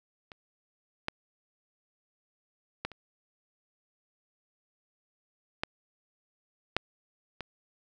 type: clicks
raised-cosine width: 0.3 ms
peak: -29 / -14 / -16 / -30 / -13 / -9 / -21 dBFS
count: 7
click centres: 0.318 / 1.084 / 2.85 / 2.917 / 5.635 / 6.766 / 7.407 s
effects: none